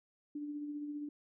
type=tone with tremolo; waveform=sine; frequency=293.7 Hz; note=D4; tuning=in tune; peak=-37 dBFS; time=0.35-1.09 s; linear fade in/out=5 ms; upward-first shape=sine; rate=15 Hz; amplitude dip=35%; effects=none